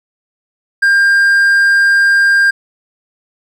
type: tone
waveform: triangle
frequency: 1600 Hz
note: G6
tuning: 35 cents sharp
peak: -5 dBFS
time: 0.82-2.51 s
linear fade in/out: 10 ms
effects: none